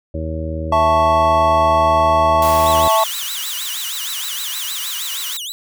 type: harmonic tone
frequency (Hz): 79.7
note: D#2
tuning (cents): +42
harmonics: 1 / 2 / 3 / 4 / 5 / 6 / 7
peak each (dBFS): -23 / -30 / -33 / -29 / -37 / -36 / -28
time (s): 0.14-2.88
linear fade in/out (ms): 5
type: chord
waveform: triangle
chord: A major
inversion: second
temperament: equal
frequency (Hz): 659.3 / 880 / 1108.7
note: E5 / A5 / C#6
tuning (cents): 0 / 0 / 0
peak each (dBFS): -14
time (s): 0.72-3.04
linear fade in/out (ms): 5
type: high-pass noise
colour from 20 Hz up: white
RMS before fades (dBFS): -27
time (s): 2.42-5.37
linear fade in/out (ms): 2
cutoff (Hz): 950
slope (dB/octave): 48
type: tone with vibrato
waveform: sawtooth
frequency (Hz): 3374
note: G#7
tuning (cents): +27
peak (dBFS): -22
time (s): 2.66-5.52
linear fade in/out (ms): 0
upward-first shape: sine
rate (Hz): 6.4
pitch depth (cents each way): 290
effects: none